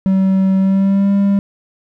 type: tone with pitch glide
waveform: triangle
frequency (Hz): 191.1 to 199.1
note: G3 to G3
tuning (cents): -44 to +27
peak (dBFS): -8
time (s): 0.06-1.39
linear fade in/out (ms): 0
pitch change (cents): +71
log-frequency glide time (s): 0.58-1.11
effects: none